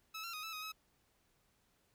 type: tone with pitch steps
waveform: 15% pulse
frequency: 1298 / 1364 / 1249 / 1312 / 1256 / 1284 Hz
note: E6 / F6 / D#6 / E6 / D#6 / E6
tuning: -27 / -41 / +6 / -9 / +16 / -46 cents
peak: -36 dBFS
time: 0.14-0.722 s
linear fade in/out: 10 ms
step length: 97 ms
effects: pink hiss -75 dBFS RMS until 1.94 s